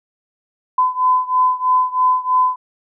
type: beating tone pair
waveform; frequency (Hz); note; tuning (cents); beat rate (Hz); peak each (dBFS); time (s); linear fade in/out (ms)
sine; 1012 / 1015.1; B5 / B5; +42 / +47; 3.1; -15 / -17; 0.78-2.56; 5
effects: none